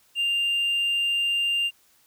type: tone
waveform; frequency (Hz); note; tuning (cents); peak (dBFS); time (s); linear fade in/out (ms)
triangle; 2794; F7; 0; -19; 0.15-1.71; 50
effects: tanh soft clip ceiling -16 dBFS + white hiss -61 dBFS RMS until 2.06 s